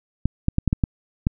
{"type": "clicks", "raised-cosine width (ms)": 5, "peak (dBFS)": -6, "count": 7, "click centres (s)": [0.256, 0.484, 0.584, 0.677, 0.729, 0.838, 1.269], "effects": []}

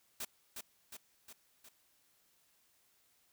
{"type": "noise with echo", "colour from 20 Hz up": "white", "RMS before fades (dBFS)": -41, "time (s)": [0.2, 0.25], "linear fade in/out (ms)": 5, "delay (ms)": 360, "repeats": 4, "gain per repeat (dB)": -4, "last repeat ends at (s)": 1.69, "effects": ["white hiss -72 dBFS RMS until 3.32 s"]}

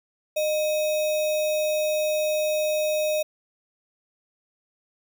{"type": "tone with sample-and-hold", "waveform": "sine", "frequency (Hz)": 613, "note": "D#5", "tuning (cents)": -26, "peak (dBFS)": -21, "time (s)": [0.36, 3.23], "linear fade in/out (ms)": 10, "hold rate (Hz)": 3150, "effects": []}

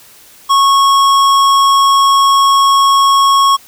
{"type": "tone with hard clipping", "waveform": "sine", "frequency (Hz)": 1100, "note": "C#6", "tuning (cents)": -14, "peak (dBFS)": -8, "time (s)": [0.49, 3.57], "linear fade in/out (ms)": 20, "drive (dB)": 14, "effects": ["white hiss -41 dBFS RMS until 3.67 s"]}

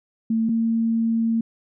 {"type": "tone pair in turn", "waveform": "sine", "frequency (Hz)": [224.7, 227.4], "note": ["A3", "A#3"], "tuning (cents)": [37, -43], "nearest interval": "unison", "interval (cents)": 20, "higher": "second", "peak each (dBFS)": -18, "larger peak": "neither", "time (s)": [[0.3, 0.49], [0.49, 1.41]], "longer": "second", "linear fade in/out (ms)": 5, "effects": []}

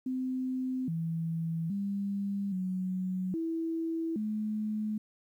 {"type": "tone with pitch steps", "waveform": "sine", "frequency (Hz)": [257.6, 164.3, 199.5, 185.3, 327.7, 213.8], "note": ["C4", "E3", "G3", "F#3", "E4", "A3"], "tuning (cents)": [-27, -5, 31, 3, -10, -49], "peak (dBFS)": -30, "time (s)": [0.06, 4.98], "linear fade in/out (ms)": 5, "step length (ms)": 820, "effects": ["11-bit"]}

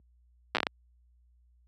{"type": "slowing click train", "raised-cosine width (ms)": 0.3, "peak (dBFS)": -10, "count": 7, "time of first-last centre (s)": [0.55, 0.668], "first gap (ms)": 8, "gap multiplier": 1.36, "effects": ["added 60 Hz sine -40 dBFS peak until 1.67 s", "high-pass 200 Hz 12 dB/octave"]}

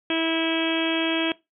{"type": "harmonic tone", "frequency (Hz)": 326.2, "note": "E4", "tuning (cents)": -18, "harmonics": [1, 2, 3, 4, 5, 6, 7, 8, 9, 10], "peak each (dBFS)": [-24, -30, -36, -38, -33, -39, -33, -31, -36, -30], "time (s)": [0.1, 1.32], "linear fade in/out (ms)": 2, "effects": ["noise-tail reverb RT60 0.2 s tail -20 dB re dry"]}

